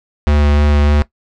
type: tone with vibrato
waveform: square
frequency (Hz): 73.3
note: D2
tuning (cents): -3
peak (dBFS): -10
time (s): 0.27-1.02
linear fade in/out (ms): 0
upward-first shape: sine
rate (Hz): 3.3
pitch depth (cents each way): 12
effects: noise-tail reverb RT60 0.1 s tail -17 dB re dry + low-pass 4000 Hz 12 dB/octave